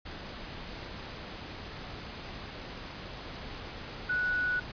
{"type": "tone in noise", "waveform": "sine", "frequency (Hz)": 1474, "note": "F#6", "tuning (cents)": -7, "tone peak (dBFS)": -27, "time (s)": [4.09, 4.6], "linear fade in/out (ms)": 10, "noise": "pink", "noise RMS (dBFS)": -42, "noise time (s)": [0.05, 4.72], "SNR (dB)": 12, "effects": ["resampled to 11025 Hz"]}